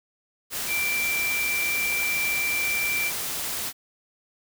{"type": "tone in noise", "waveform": "sine", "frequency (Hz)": 2349, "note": "D7", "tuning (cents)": 0, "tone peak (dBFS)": -24, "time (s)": [0.67, 3.12], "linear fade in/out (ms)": 50, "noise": "white", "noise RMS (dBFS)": -30, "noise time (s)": [0.5, 3.73], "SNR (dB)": 3, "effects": []}